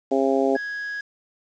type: harmonic tone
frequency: 135.1 Hz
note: C#3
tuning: 44 cents flat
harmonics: 2 / 3 / 4 / 5 / 6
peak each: -23 / -22 / -24 / -25 / -30 dBFS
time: 0.11-0.57 s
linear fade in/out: 10 ms
type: tone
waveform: triangle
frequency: 1661.2 Hz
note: G#6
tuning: in tune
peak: -26 dBFS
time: 0.55-1.01 s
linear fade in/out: 5 ms
effects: resampled to 16000 Hz + 8-bit